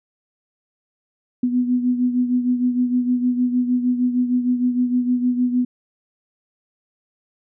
sine beating tone pair, 246.9 / 253.4 Hz, B3 / B3, 0 / +45 cents, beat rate 6.5 Hz, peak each -17 / -24 dBFS, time 1.43-5.65 s, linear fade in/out 5 ms, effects none

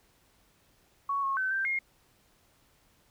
sine tone with pitch steps, 1115 / 1090 / 1529 / 1569 / 2138 Hz, C#6 / C#6 / G6 / G6 / C7, +10 / -29 / -44 / +1 / +37 cents, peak -27 dBFS, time 1.09-1.79 s, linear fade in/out 5 ms, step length 140 ms, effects pink hiss -66 dBFS RMS until 3.1 s

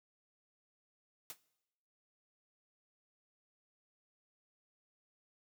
white noise with exponential decay, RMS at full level -41 dBFS, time 1.3-1.38 s, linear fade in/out 1 ms, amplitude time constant 17 ms, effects noise-tail reverb RT60 0.9 s tail -20 dB re dry + high-pass 150 Hz 12 dB/octave

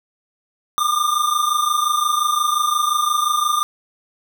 square tone pair together, 1189 / 1214.7 Hz, D6 / D#6, +21 / -42 cents, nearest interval unison, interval 37 cents, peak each -20 dBFS, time 0.78-3.63 s, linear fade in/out 0 ms, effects none

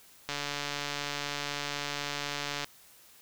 click train, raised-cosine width 0.2 ms, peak -16 dBFS, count 340, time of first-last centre 0.29-2.644 s, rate 144 Hz, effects white hiss -57 dBFS RMS until 3.21 s

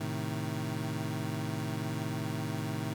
25% pulse chord, A diminished, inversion none, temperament equal, 110 / 130.81 / 155.56 Hz, A2 / C3 / Eb3, 0 / 0 / 0 cents, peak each -33 / -35 / -33 dBFS, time 0-2.94 s, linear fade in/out 10 ms, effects none

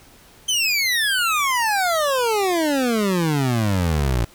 25% pulse exponential sweep, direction down, 3136 to 56 Hz, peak -14 dBFS, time 0.48-4.25 s, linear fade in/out 10 ms, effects pink hiss -49 dBFS RMS until 4.34 s

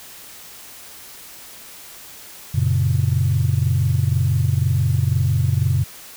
sine chord, F# major, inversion none, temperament equal, 92.5 / 116.54 / 138.59 Hz, F#2 / A#2 / C#3, 0 / 0 / 0 cents, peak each -19 dBFS, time 2.54-5.84 s, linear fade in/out 10 ms, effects tanh soft clip ceiling -7 dBFS + white hiss -40 dBFS RMS until 6.16 s

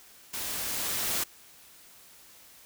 white noise with level ramp, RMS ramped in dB -35 to -29 dBFS, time 0.33-1.24 s, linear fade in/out 10 ms, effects white hiss -54 dBFS RMS until 2.65 s

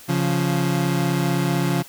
30% pulse tone pair together, 138.59 / 174.24 Hz, C#3 / F3, 0 / -4 cents, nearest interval major third, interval 396 cents, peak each -19 dBFS, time 0.08-1.83 s, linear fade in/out 20 ms, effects white hiss -44 dBFS RMS until 1.88 s

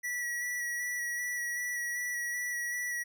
square tone with vibrato, 1938 Hz, B6, 33 cents flat, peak -33 dBFS, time 0.03-3.04 s, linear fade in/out 20 ms, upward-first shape square, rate 2.6 Hz, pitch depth 14 cents each way, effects none

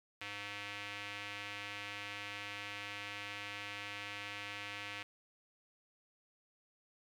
square tone with band-pass filter, 102.1 Hz, G#2, 29 cents flat, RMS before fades -45 dBFS, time 0.21-5.03 s, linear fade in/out 5 ms, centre 2500 Hz, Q 2.1, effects 11-bit

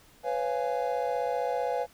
triangle chord, C# dominant seventh, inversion third, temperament just, 498.9 / 554.4 / 693 / 831.5 Hz, B4 / C#5 / E#5 / G#5, +17 / 0 / -14 / +2 cents, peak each -29 / -32 / -31 / -31 dBFS, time 0.23-1.87 s, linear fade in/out 50 ms, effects pink hiss -58 dBFS RMS until 1.93 s

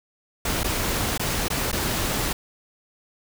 pink noise with dropouts, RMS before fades -25 dBFS, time 0.45-2.33 s, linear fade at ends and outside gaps 5 ms, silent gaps 0.634-0.642 / 1.178-1.195 / 1.483-1.501 / 1.717-1.727 s, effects none

